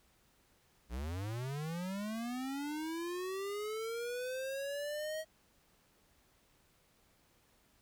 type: linear sweep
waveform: square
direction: up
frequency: 55 to 637 Hz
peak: -38 dBFS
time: 0.89-5.25 s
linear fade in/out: 50 ms
effects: pink hiss -70 dBFS RMS until 7.81 s